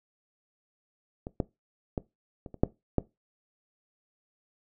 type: clicks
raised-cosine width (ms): 2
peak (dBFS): -23 / -13 / -16 / -27 / -29 / -7 / -10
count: 7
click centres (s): 1.269 / 1.402 / 1.978 / 2.462 / 2.543 / 2.635 / 2.983
effects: noise-tail reverb RT60 0.2 s tail -19 dB re dry